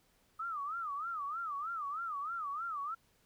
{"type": "tone with vibrato", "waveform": "sine", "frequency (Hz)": 1244.5, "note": "D#6", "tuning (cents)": 0, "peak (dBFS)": -36, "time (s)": [0.39, 2.95], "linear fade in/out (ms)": 10, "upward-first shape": "sine", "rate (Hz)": 3.2, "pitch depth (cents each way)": 190, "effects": ["pink hiss -71 dBFS RMS until 3.25 s"]}